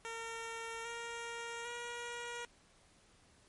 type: tone with pitch steps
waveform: 10% pulse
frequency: 457.1 / 467 / 477.1 Hz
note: A#4 / A#4 / A#4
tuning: -34 / +3 / +40 cents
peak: -33 dBFS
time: 0.05-2.45 s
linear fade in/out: 0 ms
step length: 800 ms
effects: pink hiss -66 dBFS RMS until 3.48 s + MP3 48 kbps